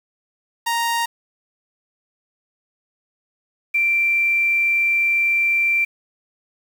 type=tone pair in turn; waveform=sawtooth / sine; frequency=932.3 / 2354 Hz; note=A#5 / D7; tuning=0 / +3 cents; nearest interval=octave + major third; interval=1603 cents; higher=second; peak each=-15 dBFS; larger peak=neither; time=0.66-1.06 / 3.74-5.85 s; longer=second; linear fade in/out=10 ms; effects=7-bit

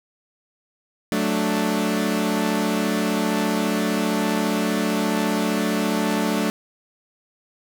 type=chord; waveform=sawtooth; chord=D major; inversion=first; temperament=equal; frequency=185 / 220 / 293.7 Hz; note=F#3 / A3 / D4; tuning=0 / 0 / 0 cents; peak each=-22 / -19 / -21 dBFS; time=1.12-6.5 s; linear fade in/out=0 ms; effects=9-bit

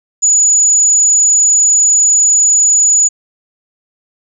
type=tone; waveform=sine; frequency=6910 Hz; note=A8; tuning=32 cents flat; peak=-6 dBFS; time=0.22-3.09 s; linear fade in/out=20 ms; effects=none

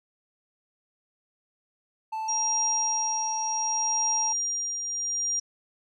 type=tone; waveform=triangle; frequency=880 Hz; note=A5; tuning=in tune; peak=-27 dBFS; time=2.12-4.33 s; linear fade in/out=10 ms
type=tone with tremolo; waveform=sine; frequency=5700 Hz; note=F8; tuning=34 cents sharp; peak=-23 dBFS; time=2.28-5.4 s; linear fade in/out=10 ms; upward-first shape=triangle; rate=0.69 Hz; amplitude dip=55%
effects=none

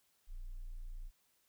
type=tone; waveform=sine; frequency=29.55 Hz; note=A#0; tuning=24 cents sharp; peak=-40 dBFS; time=0.27-1.11 s; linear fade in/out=50 ms; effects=tanh soft clip ceiling -40 dBFS + white hiss -75 dBFS RMS until 1.48 s

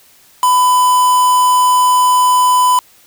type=tone with quantisation; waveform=triangle; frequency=1000 Hz; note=B5; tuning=21 cents sharp; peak=-6 dBFS; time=0.43-2.79 s; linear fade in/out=2 ms; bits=3; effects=white hiss -47 dBFS RMS until 3.06 s

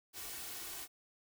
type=noise with comb filter; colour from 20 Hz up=white; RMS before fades=-45 dBFS; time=0.13-0.88 s; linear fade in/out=50 ms; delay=2.7 ms; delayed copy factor=+0.55; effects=none

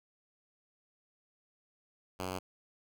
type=tone; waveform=5% pulse; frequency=92.5 Hz; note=F#2; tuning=in tune; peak=-25 dBFS; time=2.19-2.39 s; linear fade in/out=10 ms; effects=none

